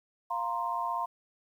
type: chord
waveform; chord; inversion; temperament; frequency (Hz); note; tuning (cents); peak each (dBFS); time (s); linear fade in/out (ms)
sine; F suspended fourth; none; just; 698.5 / 931.3 / 1047.7; F5 / Bb5 / C6; 0 / -2 / +2; -36 / -33 / -33; 0.3-1.06; 10
effects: 10-bit